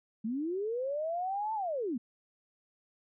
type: linear two-way sweep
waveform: sine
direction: up then down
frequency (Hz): 208.1 to 893 to 213.8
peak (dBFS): -31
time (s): 0.24-1.98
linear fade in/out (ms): 10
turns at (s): 1.54
effects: none